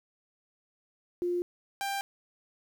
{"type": "tone pair in turn", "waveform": ["sine", "sawtooth"], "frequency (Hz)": [352.6, 791.6], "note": ["F4", "G5"], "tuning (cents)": [17, 17], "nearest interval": "octave + major second", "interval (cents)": 1400, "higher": "second", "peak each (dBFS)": -27, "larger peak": "neither", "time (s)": [[1.22, 1.42], [1.81, 2.01]], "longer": "neither", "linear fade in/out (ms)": 0, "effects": ["10-bit"]}